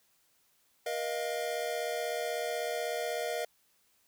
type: chord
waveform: square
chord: Bb suspended fourth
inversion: none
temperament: equal with one note detuned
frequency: 476.5 / 622.3 / 698.5 Hz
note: Bb4 / Eb5 / F5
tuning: +38 / 0 / 0 cents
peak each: -37 / -37 / -38 dBFS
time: 0.86-3.45 s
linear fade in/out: 5 ms
effects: white hiss -70 dBFS RMS until 4.07 s